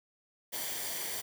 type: noise with comb filter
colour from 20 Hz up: white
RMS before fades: -37 dBFS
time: 0.52-1.22 s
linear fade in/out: 20 ms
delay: 0.76 ms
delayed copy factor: -0.55
effects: none